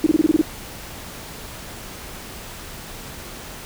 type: tone bursts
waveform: sine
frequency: 313.9 Hz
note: D#4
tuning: 15 cents sharp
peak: -11 dBFS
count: 8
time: 0.04-0.414 s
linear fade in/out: 2 ms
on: 24 ms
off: 26 ms
effects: pink hiss -36 dBFS RMS until 3.65 s